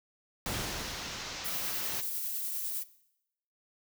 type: noise with exponential decay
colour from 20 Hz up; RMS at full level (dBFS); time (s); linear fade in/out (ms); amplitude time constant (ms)
pink; -33; 0.46-2.21; 1; 380
type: low-pass noise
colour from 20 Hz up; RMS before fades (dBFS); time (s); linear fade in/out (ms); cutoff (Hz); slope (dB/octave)
white; -41; 0.52-2.02; 20; 6500; 48
type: noise with tremolo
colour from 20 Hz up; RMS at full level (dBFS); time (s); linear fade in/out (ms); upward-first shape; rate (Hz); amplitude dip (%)
violet; -34; 1.44-2.84; 20; triangle; 10; 30
effects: noise-tail reverb RT60 0.8 s tail -18 dB re dry